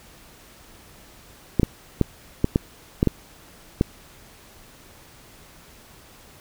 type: clicks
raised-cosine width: 3 ms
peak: -4 dBFS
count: 8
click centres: 1.597 / 1.632 / 2.013 / 2.444 / 2.559 / 3.029 / 3.073 / 3.811 s
effects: pink hiss -49 dBFS RMS until 6.4 s